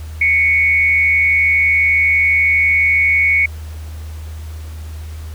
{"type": "tone with frequency modulation", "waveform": "sine", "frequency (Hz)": 2217, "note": "C#7", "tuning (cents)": 0, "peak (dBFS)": -10, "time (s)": [0.21, 3.46], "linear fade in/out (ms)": 5, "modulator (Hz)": 174, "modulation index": 0.41, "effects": ["added 78 Hz sine -26 dBFS peak until 5.34 s", "pink hiss -42 dBFS RMS until 5.34 s"]}